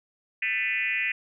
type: tone with frequency modulation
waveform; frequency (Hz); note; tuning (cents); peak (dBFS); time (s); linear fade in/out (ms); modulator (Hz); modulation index
sine; 2220; C#7; +2; -24; 0.42-1.12; 5; 225; 1.9
effects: none